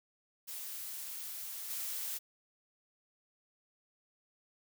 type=noise with level steps; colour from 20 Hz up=blue; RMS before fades=-43 / -39 dBFS; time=0.47-2.19 s; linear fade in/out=20 ms; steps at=1.7 s; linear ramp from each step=5 ms; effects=none